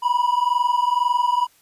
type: tone pair together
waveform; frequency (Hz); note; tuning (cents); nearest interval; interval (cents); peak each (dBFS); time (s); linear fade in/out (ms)
triangle; 966 / 988; B5 / B5; -39 / 0; unison; 39; -18; 0.02-1.47; 20
effects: white hiss -57 dBFS RMS until 1.61 s + resampled to 32000 Hz